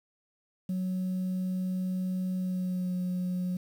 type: tone with pitch glide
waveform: sine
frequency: 185 to 181.19 Hz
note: F#3 to F#3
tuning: 0 to -36 cents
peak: -26 dBFS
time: 0.69-3.57 s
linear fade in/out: 5 ms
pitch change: -36 cents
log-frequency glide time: 2.36-2.95 s
effects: tanh soft clip ceiling -27 dBFS + 9-bit